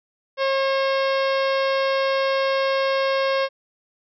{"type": "harmonic tone with a mistuned harmonic", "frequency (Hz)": 540, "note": "C#5", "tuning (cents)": -45, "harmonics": [1, 2, 3, 4, 5, 6, 7, 8, 9, 10], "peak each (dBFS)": [-20, -26, -30, -32, -34, -36, -37, -38, -39, -40], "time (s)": [0.37, 3.49], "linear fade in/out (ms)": 50, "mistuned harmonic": 7, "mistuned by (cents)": -18, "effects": []}